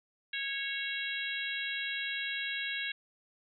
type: harmonic tone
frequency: 550 Hz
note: C#5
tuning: 14 cents flat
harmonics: 3 / 4 / 5 / 6 / 7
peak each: -38 / -39 / -40 / -41 / -41 dBFS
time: 0.33-2.92 s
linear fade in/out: 5 ms
effects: none